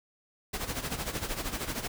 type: noise with tremolo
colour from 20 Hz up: pink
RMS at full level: -32 dBFS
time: 0.53-1.88 s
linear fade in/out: 10 ms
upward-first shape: sine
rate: 13 Hz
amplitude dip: 70%
effects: none